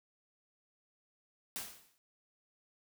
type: noise with exponential decay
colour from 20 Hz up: white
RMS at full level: -38 dBFS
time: 1.56-1.98 s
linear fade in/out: 0 ms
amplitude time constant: 90 ms
effects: none